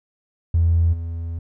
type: tone with level steps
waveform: triangle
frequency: 83.6 Hz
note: E2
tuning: 25 cents sharp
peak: -10 / -23 dBFS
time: 0.54-1.39 s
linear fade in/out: 5 ms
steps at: 0.92 s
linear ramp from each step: 20 ms
effects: tanh soft clip ceiling -11 dBFS